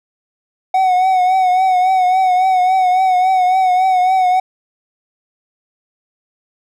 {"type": "tone with vibrato", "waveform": "triangle", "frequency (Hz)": 743, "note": "F#5", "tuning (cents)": 7, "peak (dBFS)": -8, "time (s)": [0.74, 4.4], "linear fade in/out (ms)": 5, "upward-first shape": "triangle", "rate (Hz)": 3.6, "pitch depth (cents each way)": 53, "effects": []}